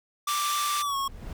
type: tone with pitch glide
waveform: square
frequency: 1174.7 to 1096 Hz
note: D6 to C#6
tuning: 0 to -20 cents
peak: -27 dBFS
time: 0.27-1.08 s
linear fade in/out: 5 ms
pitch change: -120 cents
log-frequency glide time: 0.82-0.96 s
type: band-pass noise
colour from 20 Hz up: pink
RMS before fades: -33 dBFS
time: 0.27-0.83 s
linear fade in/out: 20 ms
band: 2100 to 13000 Hz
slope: 12 dB/octave
type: noise with exponential growth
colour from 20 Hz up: brown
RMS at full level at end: -34 dBFS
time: 0.54-1.33 s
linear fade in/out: 2 ms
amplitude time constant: 170 ms
effects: none